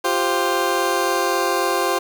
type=chord; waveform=20% pulse; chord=F suspended second; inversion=none; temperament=just; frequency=349.2 / 392.9 / 523.8 Hz; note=F4 / G4 / C5; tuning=0 / +4 / +2 cents; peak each=-18 dBFS; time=0.04-1.99 s; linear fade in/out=10 ms; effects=7-bit